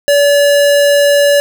square tone, 573 Hz, D5, 43 cents flat, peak -7 dBFS, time 0.08-1.4 s, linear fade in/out 0 ms, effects none

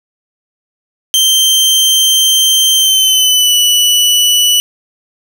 sawtooth tone with pitch glide, 3136 to 2960 Hz, G7 to F#7, 0 to 0 cents, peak -4 dBFS, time 1.14-4.6 s, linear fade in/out 0 ms, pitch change -100 cents, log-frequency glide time 2.75-3.55 s, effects none

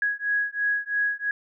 sine beating tone pair, 1661.2 / 1664.2 Hz, G#6 / G#6, 0 / +3 cents, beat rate 3 Hz, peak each -26 / -26 dBFS, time 0.02-1.31 s, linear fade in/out 2 ms, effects none

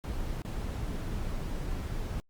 brown noise with dropouts, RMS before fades -34 dBFS, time 0.04-2.2 s, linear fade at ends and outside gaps 0 ms, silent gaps 0.42-0.449 s, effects Opus 48 kbps

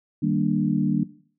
sine chord, Eb major seventh, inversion none, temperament equal with one note detuned, 154.94 / 196 / 233.1 / 293.7 Hz, Eb3 / G3 / Bb3 / D4, -7 / 0 / 0 / 0 cents, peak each -25 dBFS, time 0.22-1.04 s, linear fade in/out 10 ms, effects noise-tail reverb RT60 0.5 s tail -17 dB re dry

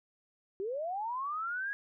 sine linear sweep, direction up, 370 to 1671 Hz, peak -33 dBFS, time 0.6-1.73 s, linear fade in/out 0 ms, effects none

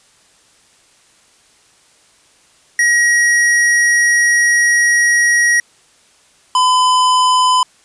square tone pair in turn, 1900 / 1010.6 Hz, A#6 / B5, +33 / +40 cents, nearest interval major seventh, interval 1093 cents, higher first, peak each -10 dBFS, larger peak neither, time 2.79-5.6 / 6.55-7.63 s, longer first, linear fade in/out 2 ms, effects white hiss -51 dBFS RMS until 7.84 s + resampled to 22050 Hz

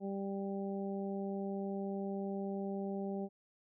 harmonic tone, 196.7 Hz, G3, 6 cents sharp, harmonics 1 / 2 / 3 / 4, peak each -38 / -41 / -46 / -48 dBFS, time 0-3.29 s, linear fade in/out 50 ms, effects none

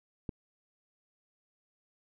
click, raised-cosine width 3 ms, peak -23 dBFS, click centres 0.292 s, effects none

